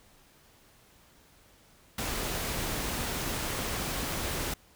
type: noise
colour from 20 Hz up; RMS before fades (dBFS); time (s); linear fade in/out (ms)
pink; -33; 1.98-4.54; 5
effects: pink hiss -60 dBFS RMS until 4.75 s